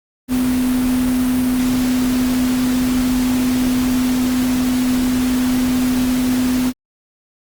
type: tone in noise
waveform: sine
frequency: 252.6 Hz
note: B3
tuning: 39 cents sharp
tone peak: -14 dBFS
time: 0.28-6.73 s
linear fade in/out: 50 ms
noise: pink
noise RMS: -26 dBFS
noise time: 0.28-6.73 s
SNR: +9 dB
effects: Opus 32 kbps